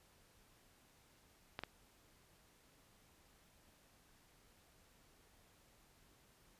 clicks, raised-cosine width 0.3 ms, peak -26 dBFS, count 2, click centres 1.591 / 1.636 s, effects pink hiss -69 dBFS RMS until 6.59 s + resampled to 32000 Hz

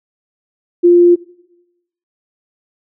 sine tone, 349.2 Hz, F4, in tune, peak -4 dBFS, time 0.83-1.16 s, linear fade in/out 20 ms, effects noise-tail reverb RT60 0.9 s tail -20 dB re dry

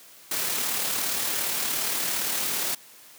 white noise with amplitude modulation, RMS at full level -26 dBFS, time 0.31-2.75 s, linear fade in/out 5 ms, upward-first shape sine, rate 37.3 Hz, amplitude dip 30%, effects white hiss -50 dBFS RMS until 3.18 s + high-pass 150 Hz 12 dB/octave

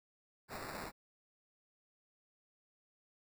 violet noise with sample-and-hold, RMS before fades -45 dBFS, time 0.48-0.92 s, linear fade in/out 50 ms, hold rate 3150 Hz, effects none

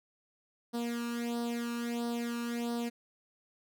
sawtooth tone with flanger, 236.4 Hz, A#3, 24 cents sharp, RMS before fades -35 dBFS, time 0.73-2.9 s, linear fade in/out 20 ms, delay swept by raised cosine 0.21 to 0.75 ms, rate 1.5 Hz, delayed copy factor +0.8, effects none

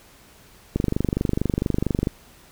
click train, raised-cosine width 3 ms, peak -8 dBFS, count 33, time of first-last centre 0.76-2.071 s, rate 24.4 Hz, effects pink hiss -51 dBFS RMS until 2.51 s

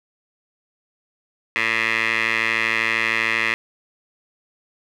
15% pulse tone with band-pass filter, 112.8 Hz, A2, 44 cents sharp, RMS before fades -21 dBFS, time 1.56-3.54 s, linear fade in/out 0 ms, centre 2200 Hz, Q 6.3, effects none

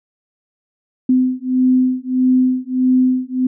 sine beating tone pair, 254.8 / 256.4 Hz, C4 / C4, -46 / -35 cents, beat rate 1.6 Hz, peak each -15 dBFS, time 1.09-3.47 s, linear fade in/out 5 ms, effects none

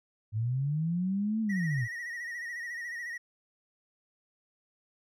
sine linear two-way sweep, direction up then down, 103.83 to 224.5 to 108.3 Hz, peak -27 dBFS, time 0.32-1.88 s, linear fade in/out 50 ms, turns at 1.41 s
triangle tone with vibrato, 1896 Hz, A#6, 29 cents sharp, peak -34 dBFS, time 1.49-3.18 s, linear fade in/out 10 ms, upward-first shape sine, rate 14 Hz, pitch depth 62 cents each way
effects none

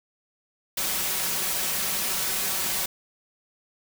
white noise with comb filter, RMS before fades -27 dBFS, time 0.77-2.86 s, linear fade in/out 5 ms, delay 5.3 ms, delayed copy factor +0.6, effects none

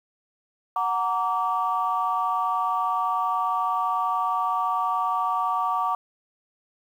sine chord, Gb augmented, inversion none, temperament just, 740 / 925 / 1156.2 Hz, Gb5 / Bb5 / D6, 0 / -14 / -27 cents, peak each -27 / -27 / -24 dBFS, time 0.76-5.95 s, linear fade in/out 2 ms, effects tanh soft clip ceiling -13 dBFS + 9-bit

